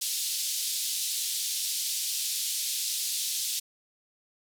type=band-pass noise; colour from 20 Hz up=pink; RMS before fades=-31 dBFS; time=0.01-3.6 s; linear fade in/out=10 ms; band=3600 to 14000 Hz; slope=24 dB/octave; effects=none